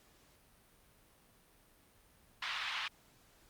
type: band-pass noise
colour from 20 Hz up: white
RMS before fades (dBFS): -38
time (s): 2.42-2.88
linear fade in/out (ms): 5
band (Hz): 990 to 3700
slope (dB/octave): 24
effects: pink hiss -66 dBFS RMS until 3.49 s + Opus 48 kbps